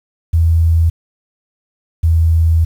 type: tone pair in turn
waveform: sine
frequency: 82.41 / 81.79 Hz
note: E2 / E2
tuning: 0 / -13 cents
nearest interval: unison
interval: 13 cents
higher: first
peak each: -8 dBFS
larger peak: neither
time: 0.33-0.9 / 2.03-2.65 s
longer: second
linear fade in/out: 10 ms
effects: 7-bit